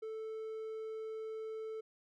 triangle tone, 440 Hz, A4, in tune, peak -38 dBFS, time 0.02-1.81 s, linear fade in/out 10 ms, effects none

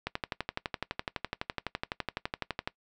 click train, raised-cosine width 0.3 ms, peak -15 dBFS, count 32, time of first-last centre 0.07-2.675 s, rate 11.9 Hz, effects noise-tail reverb RT60 0.1 s tail -20 dB re dry

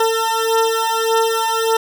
20% pulse beating tone pair, 449.4 / 451.1 Hz, A4 / A4, +37 / +43 cents, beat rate 1.7 Hz, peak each -13 dBFS, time 0-1.77 s, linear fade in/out 5 ms, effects none

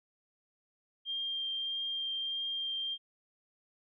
sine tone with vibrato, 3190 Hz, G7, 30 cents sharp, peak -33 dBFS, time 1.05-2.98 s, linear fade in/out 50 ms, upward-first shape triangle, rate 1.6 Hz, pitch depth 10 cents each way, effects none

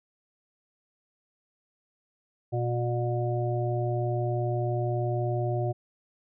harmonic tone, 120.4 Hz, B2, 44 cents flat, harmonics 1 / 3 / 5 / 6, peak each -27 / -32 / -34 / -35 dBFS, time 2.52-5.73 s, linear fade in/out 20 ms, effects none

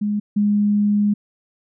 sine tone pair in turn, 207.7 / 206.5 Hz, G#3 / G#3, 0 / -10 cents, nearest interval unison, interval 10 cents, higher first, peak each -18 / -14 dBFS, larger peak second, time 0.01-0.2 / 0.36-1.14 s, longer second, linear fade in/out 10 ms, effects none

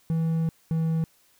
triangle tone pair in turn, 162.9 / 161.99 Hz, E3 / E3, -20 / -30 cents, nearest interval unison, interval 10 cents, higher first, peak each -20 dBFS, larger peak neither, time 0.1-0.49 / 0.71-1.04 s, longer first, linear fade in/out 0 ms, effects white hiss -62 dBFS RMS until 1.39 s

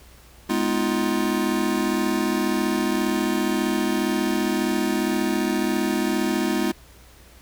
square chord, F half-diminished seventh, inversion first, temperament just, 209.5 / 251.4 / 314.3 / 349.2 Hz, Ab3 / Cb4 / Eb4 / F4, +15 / +31 / +18 / 0 cents, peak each -27 dBFS, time 0.49-6.72 s, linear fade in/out 10 ms, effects added 60 Hz sine -49 dBFS peak until 7.41 s + pink hiss -51 dBFS RMS until 7.41 s

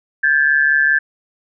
sine tone pair together, 1582 / 1726.9 Hz, G6 / A6, +15 / -33 cents, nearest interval major second, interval 152 cents, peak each -14 dBFS, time 0.23-0.99 s, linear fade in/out 10 ms, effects none

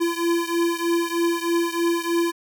square beating tone pair, 338.4 / 341.6 Hz, E4 / F4, +45 / -38 cents, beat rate 3.2 Hz, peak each -23 / -25 dBFS, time 0-2.32 s, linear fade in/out 20 ms, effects none

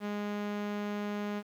sawtooth tone, 206.5 Hz, G#3, 10 cents flat, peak -29 dBFS, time 0-1.43 s, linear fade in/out 50 ms, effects low-pass 3000 Hz 12 dB/octave + 10-bit

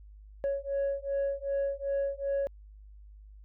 sine beating tone pair, 554.4 / 557 Hz, C#5 / C#5, 0 / +8 cents, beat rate 2.6 Hz, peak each -30 dBFS, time 0.44-2.47 s, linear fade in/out 0 ms, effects tanh soft clip ceiling -25 dBFS + added 51 Hz sine -48 dBFS peak until 3.44 s

